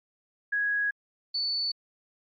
sine tone pair in turn, 1661.2 / 4479 Hz, G#6 / C#8, 0 / +17 cents, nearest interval octave + perfect fourth, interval 1717 cents, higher second, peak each -24 / -26 dBFS, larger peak first, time 0.52-0.91 / 1.34-1.72 s, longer first, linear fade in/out 10 ms, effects MP3 32 kbps

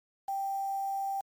sine tone with quantisation, 784 Hz, G5, in tune, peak -30 dBFS, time 0.28-1.21 s, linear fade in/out 5 ms, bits 8, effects MP3 64 kbps

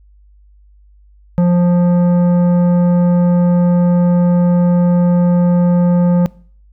triangle tone with tanh clipping, 175.9 Hz, F3, 13 cents sharp, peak -10 dBFS, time 1.38-6.26 s, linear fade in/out 0 ms, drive 15 dB, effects noise-tail reverb RT60 0.5 s tail -23 dB re dry + added 50 Hz sine -43 dBFS peak until 6.72 s

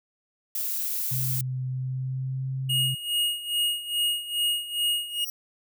violet noise, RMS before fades -29 dBFS, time 0.55-1.41 s, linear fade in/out 2 ms
sine tone with pitch glide, 128.8 to 132.42 Hz, C3 to C3, -27 to +21 cents, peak -27 dBFS, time 1.11-2.95 s, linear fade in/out 10 ms, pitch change +48 cents, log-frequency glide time 1.68-2.52 s
square tone with tremolo, 2870 Hz, F7, 47 cents sharp, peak -22 dBFS, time 2.69-5.25 s, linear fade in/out 10 ms, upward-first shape sine, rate 2.4 Hz, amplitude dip 80%
5% pulse tone with exponential growth, 5700 Hz, F8, 34 cents sharp, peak -23 dBFS, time 5.09-5.3 s, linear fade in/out 2 ms, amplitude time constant 44 ms
effects none

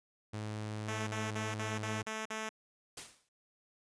sawtooth tone, 106.9 Hz, A2, 49 cents flat, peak -34 dBFS, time 0.33-2.03 s, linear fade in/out 10 ms
5% pulse tone bursts, 218.8 Hz, A3, 9 cents flat, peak -26 dBFS, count 7, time 0.88-2.492 s, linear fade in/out 5 ms, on 190 ms, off 47 ms
white noise with exponential decay, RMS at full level -40 dBFS, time 2.97-3.29 s, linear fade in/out 5 ms, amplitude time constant 68 ms
effects resampled to 22050 Hz

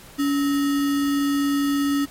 sine tone with sample-and-hold, 283 Hz, C#4, 36 cents sharp, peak -18 dBFS, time 0.18-2.06 s, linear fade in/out 20 ms, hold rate 1575 Hz, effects pink hiss -45 dBFS RMS until 2.1 s + MP3 64 kbps

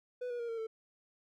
triangle tone with pitch steps, 496 / 482.7 / 469.8 / 457.2 / 445 Hz, B4 / B4 / A#4 / A#4 / A4, +7 / -40 / +13 / -34 / +20 cents, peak -34 dBFS, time 0.21-0.67 s, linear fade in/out 10 ms, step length 92 ms, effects none

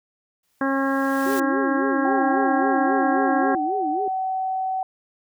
white noise with exponential growth, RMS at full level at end -32 dBFS, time 0.43-1.4 s, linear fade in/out 5 ms, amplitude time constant 210 ms
harmonic tone, 271.5 Hz, C#4, 36 cents flat, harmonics 1 / 2 / 3 / 4 / 5 / 6 / 7, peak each -22 / -27 / -30 / -28 / -33 / -28 / -40 dBFS, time 0.61-3.55 s, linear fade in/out 2 ms
sine tone with vibrato, 350 Hz, F4, 4 cents sharp, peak -25 dBFS, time 1.26-4.08 s, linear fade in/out 2 ms, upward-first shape sine, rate 3.7 Hz, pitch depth 290 cents each way
sine tone with pitch glide, 784 to 756.4 Hz, G5 to F#5, 0 to +38 cents, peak -22 dBFS, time 2.05-4.83 s, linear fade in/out 2 ms, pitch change -62 cents, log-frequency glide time 2.24-3.42 s
effects none

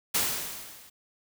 white noise with level ramp, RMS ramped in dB -24 to -53 dBFS, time 0.14-0.9 s, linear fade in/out 10 ms, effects none

